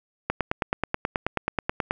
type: click train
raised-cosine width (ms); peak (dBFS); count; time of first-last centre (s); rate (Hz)
0.5; -8; 16; 0.3-1.909; 9.32
effects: none